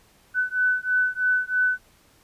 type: beating tone pair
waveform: sine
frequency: 1500 / 1503.1 Hz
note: F#6 / F#6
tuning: +23 / +27 cents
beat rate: 3.1 Hz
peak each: -23 dBFS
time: 0.34-1.79 s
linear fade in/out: 50 ms
effects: pink hiss -58 dBFS RMS until 2.23 s + resampled to 32000 Hz